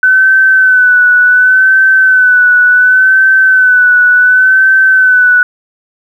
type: tone with vibrato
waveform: sine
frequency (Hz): 1509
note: F#6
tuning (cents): +34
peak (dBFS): -3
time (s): 0.03-5.43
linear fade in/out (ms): 2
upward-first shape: sine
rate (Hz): 0.69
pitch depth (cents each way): 39
effects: 7-bit